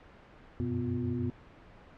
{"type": "tone cluster", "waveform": "sine", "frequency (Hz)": [92.1, 98.3, 123.1, 247.9, 354.6], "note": ["F#2", "G2", "B2", "B3", "F4"], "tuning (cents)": [-7, 5, -5, 7, 26], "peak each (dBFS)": [-39, -39, -35, -33, -39], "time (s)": [0.6, 1.3], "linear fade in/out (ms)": 0, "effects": ["pink hiss -54 dBFS RMS until 1.97 s", "low-pass 2000 Hz 12 dB/octave"]}